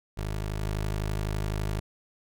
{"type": "tone with level steps", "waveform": "20% pulse", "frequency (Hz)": 51.91, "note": "G#1", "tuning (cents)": 0, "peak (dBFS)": [-25, -23], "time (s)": [0.17, 1.8], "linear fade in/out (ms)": 10, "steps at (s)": 0.62, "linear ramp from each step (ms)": 2, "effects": []}